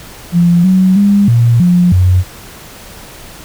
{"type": "tone with pitch steps", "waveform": "sine", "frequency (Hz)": [172.8, 187, 202, 117.9, 177, 91.4], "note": ["F3", "F#3", "G#3", "A#2", "F3", "F#2"], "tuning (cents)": [-18, 19, -48, 20, 23, -21], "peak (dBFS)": -5, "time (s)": [0.32, 2.24], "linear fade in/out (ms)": 50, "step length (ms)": 320, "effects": ["pink hiss -33 dBFS RMS until 3.44 s"]}